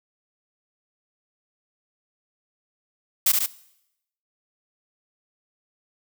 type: noise with echo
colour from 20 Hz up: blue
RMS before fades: -18 dBFS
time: 3.26-3.32 s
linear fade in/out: 5 ms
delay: 71 ms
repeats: 2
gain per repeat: -3 dB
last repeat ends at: 3.462 s
effects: noise-tail reverb RT60 0.8 s tail -19 dB re dry